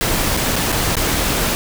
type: noise with dropouts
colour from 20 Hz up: pink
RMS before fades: -18 dBFS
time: 0.01-1.55 s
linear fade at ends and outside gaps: 0 ms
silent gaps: 0.367-0.372 / 0.557-0.563 / 0.72-0.725 / 0.954-0.968 s
effects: none